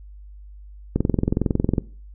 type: click train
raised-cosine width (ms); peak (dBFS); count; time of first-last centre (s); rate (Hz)
3; -6; 19; 0.96-1.782; 21.9
effects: noise-tail reverb RT60 0.4 s tail -20 dB re dry + added 50 Hz sine -39 dBFS peak until 2.14 s